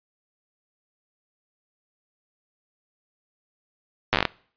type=slowing click train; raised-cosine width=0.3 ms; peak=-3 dBFS; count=9; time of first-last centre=4.13-4.253 s; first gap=8 ms; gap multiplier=1.18; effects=noise-tail reverb RT60 0.5 s tail -23 dB re dry + resampled to 11025 Hz